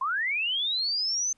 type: linear sweep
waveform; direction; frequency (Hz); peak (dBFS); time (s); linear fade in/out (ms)
sine; up; 1007 to 6272; -25; 0.01-1.33; 5
effects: pink hiss -69 dBFS RMS until 1.37 s + resampled to 24000 Hz